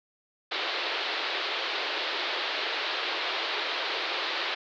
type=band-pass noise; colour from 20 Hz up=white; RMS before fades=-31 dBFS; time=0.51-4.55 s; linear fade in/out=10 ms; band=330 to 4300 Hz; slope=48 dB/octave; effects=none